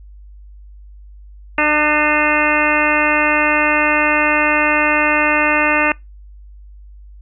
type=harmonic tone with a mistuned harmonic; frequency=300 Hz; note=D4; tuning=37 cents sharp; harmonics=1 / 2 / 3 / 4 / 5 / 6 / 7 / 8 / 9; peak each=-21 / -21 / -21 / -21 / -21 / -21 / -21 / -21 / -21 dBFS; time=1.58-5.92 s; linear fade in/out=2 ms; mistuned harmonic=8; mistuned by=+61 cents; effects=noise-tail reverb RT60 0.2 s tail -25 dB re dry + added 50 Hz sine -36 dBFS peak until 7.21 s